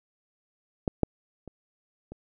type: clicks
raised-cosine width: 2 ms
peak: -12 / -8 / -28 / -27 dBFS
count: 4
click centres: 0.878 / 1.033 / 1.477 / 2.12 s
effects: none